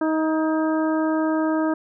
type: harmonic tone with a mistuned harmonic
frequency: 315.1 Hz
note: D#4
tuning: 22 cents sharp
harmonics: 1 / 2 / 3 / 4 / 5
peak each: -20 / -26 / -30 / -32 / -34 dBFS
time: 0.01-1.74 s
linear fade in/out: 5 ms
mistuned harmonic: 5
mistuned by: +22 cents
effects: none